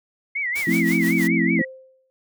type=tone with vibrato; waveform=sine; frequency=2093 Hz; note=C7; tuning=in tune; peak=-22 dBFS; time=0.35-1.65 s; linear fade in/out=10 ms; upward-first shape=sine; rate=5.3 Hz; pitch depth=160 cents each way
type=noise with tremolo; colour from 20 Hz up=white; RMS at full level=-32 dBFS; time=0.55-1.28 s; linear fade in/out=10 ms; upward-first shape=sine; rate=6.2 Hz; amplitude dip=75%
type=chord; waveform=sine; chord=F major seventh; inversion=none; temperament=equal; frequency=174.61 / 220 / 261.6 / 329.6 Hz; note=F3 / A3 / C4 / E4; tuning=0 / 0 / 0 / 0 cents; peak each=-23 dBFS; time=0.67-1.62 s; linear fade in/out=5 ms
type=tone with exponential decay; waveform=sine; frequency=523.3 Hz; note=C5; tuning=in tune; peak=-27 dBFS; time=1.59-2.1 s; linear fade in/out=0 ms; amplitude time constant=110 ms
effects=none